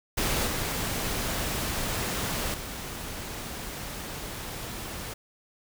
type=noise with level steps; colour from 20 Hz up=pink; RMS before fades=-27 / -30 / -37 dBFS; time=0.17-5.14 s; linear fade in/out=10 ms; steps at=0.47 / 2.54 s; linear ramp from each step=2 ms; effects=none